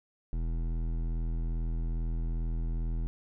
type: tone with hard clipping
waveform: sine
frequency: 41.2 Hz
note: E1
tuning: in tune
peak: -31 dBFS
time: 0.33-3.07 s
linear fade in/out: 0 ms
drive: 13 dB
effects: none